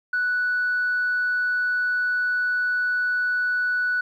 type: tone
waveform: sine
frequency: 1480 Hz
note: F#6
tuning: in tune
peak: -19 dBFS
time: 0.13-4.01 s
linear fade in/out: 5 ms
effects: tanh soft clip ceiling -17 dBFS + 10-bit